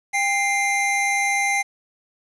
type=tone pair together; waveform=square; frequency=799.1 / 2093 Hz; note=G5 / C7; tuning=+33 / 0 cents; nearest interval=octave + perfect fourth; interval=1667 cents; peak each=-24 / -21 dBFS; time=0.13-1.63 s; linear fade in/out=20 ms; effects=resampled to 24000 Hz + 8-bit